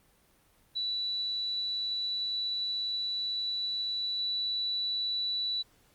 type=tone; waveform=sine; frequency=3951 Hz; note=B7; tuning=in tune; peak=-29 dBFS; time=0.75-5.63 s; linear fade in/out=20 ms; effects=pink hiss -65 dBFS RMS until 5.94 s + Opus 32 kbps